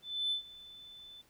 sine tone with ADSR envelope, 3516 Hz, A7, 2 cents flat, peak -28 dBFS, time 0.02-1.22 s, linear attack 290 ms, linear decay 110 ms, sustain -21 dB, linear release 13 ms, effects tanh soft clip ceiling -26 dBFS + pink hiss -67 dBFS RMS until 1.29 s

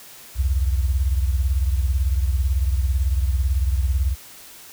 sine beating tone pair, 64.1 / 82.1 Hz, C2 / E2, -35 / -6 cents, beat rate 18 Hz, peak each -18 / -24 dBFS, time 0.35-4.16 s, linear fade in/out 50 ms, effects white hiss -43 dBFS RMS until 4.72 s

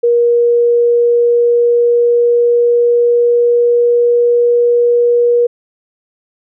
sine tone with pitch glide, 474.9 to 478.8 Hz, A#4 to A#4, +32 to +46 cents, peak -7 dBFS, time 0.03-5.47 s, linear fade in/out 10 ms, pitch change +14 cents, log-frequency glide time 0.16-4.47 s, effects none

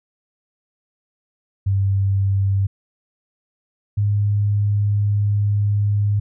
sine tone pair in turn, 98 / 102.79 Hz, G2 / G#2, 0 / -17 cents, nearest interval minor second, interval 83 cents, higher second, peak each -15 dBFS, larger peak neither, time 1.66-2.67 / 3.97-6.2 s, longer second, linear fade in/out 10 ms, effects none

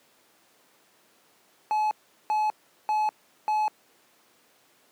triangle tone bursts, 855 Hz, A5, 50 cents flat, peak -20 dBFS, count 4, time 1.71-3.68 s, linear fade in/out 0 ms, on 200 ms, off 390 ms, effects pink hiss -61 dBFS RMS until 4.91 s + high-pass 300 Hz 12 dB/octave

